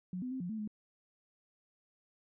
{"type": "tone with pitch steps", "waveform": "sine", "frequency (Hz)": [182, 252.3, 261.2, 176.7, 219.5, 211.9], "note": ["F#3", "B3", "C4", "F3", "A3", "G#3"], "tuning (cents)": [-28, 37, -3, 21, -4, 35], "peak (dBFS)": -36, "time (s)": [0.13, 0.676], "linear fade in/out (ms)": 2, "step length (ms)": 91, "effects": []}